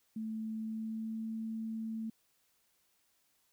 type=tone with pitch glide; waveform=sine; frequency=220 to 222.6 Hz; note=A3 to A3; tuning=0 to +20 cents; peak=-36 dBFS; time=0.16-2.1 s; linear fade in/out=5 ms; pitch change=+20 cents; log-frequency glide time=0.57-1.26 s; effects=white hiss -74 dBFS RMS until 3.52 s